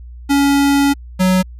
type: tone pair in turn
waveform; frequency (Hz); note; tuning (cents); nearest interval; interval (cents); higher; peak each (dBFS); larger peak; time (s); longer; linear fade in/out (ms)
square; 281 / 185.48; C#4 / F#3; +24 / +5; perfect fifth; 719; first; -11; neither; 0.29-0.94 / 1.19-1.43; first; 20
effects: added 60 Hz sine -31 dBFS peak until 1.59 s + resampled to 32000 Hz